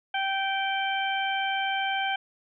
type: harmonic tone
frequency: 779 Hz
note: G5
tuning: 11 cents flat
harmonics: 1 / 2 / 3 / 4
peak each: -28 / -31 / -33 / -33 dBFS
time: 0.14-2.16 s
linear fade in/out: 5 ms
effects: none